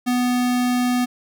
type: tone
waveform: square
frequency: 247.4 Hz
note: B3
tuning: 3 cents sharp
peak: -18 dBFS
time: 0.06-1.06 s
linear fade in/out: 20 ms
effects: none